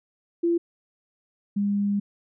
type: tone pair in turn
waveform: sine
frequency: 340.6 / 202.5 Hz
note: F4 / G#3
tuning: -43 / -43 cents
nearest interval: major sixth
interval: 900 cents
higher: first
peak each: -19 / -21 dBFS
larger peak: first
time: 0.43-0.58 / 1.56-2 s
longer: second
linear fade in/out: 10 ms
effects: none